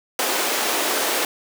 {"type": "high-pass noise", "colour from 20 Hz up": "pink", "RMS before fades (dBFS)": -22, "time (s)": [0.19, 1.25], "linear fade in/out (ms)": 2, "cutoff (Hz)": 330, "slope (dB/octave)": 24, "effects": []}